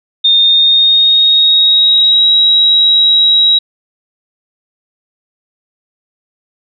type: tone with pitch glide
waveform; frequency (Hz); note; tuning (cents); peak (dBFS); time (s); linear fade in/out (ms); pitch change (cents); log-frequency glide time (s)
sine; 3652 to 3847; A#7 to B7; -36 to -46; -5; 0.24-3.59; 10; +90; 0.41-2.28
effects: none